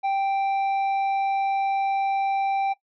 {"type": "tone with tanh clipping", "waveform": "triangle", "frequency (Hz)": 784, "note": "G5", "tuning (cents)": 0, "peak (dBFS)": -22, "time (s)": [0.03, 2.74], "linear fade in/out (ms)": 20, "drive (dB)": 10, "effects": ["noise-tail reverb RT60 0.1 s tail -18 dB re dry"]}